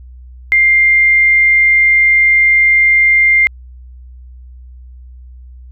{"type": "tone", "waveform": "sine", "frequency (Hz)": 2100, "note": "C7", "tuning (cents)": 6, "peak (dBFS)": -6, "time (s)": [0.52, 3.47], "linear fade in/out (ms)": 0, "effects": ["added 62 Hz sine -32 dBFS peak until 5.71 s"]}